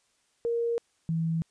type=tone pair in turn; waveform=sine; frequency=467.6 / 163.47 Hz; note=A#4 / E3; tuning=+5 / -14 cents; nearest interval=octave + tritone; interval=1819 cents; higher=first; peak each=-25 / -25 dBFS; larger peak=neither; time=0.45-0.78 / 1.09-1.42 s; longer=neither; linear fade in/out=0 ms; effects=white hiss -70 dBFS RMS until 1.5 s + resampled to 22050 Hz